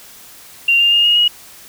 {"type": "tone with pitch steps", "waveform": "sine", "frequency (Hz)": [2771, 2802, 2832, 2864, 2895], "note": ["F7", "F7", "F7", "F7", "F#7"], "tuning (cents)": [-14, 5, 23, 43, -38], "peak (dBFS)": -9, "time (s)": [0.68, 1.28], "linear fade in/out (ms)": 5, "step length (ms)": 120, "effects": ["white hiss -40 dBFS RMS until 1.68 s"]}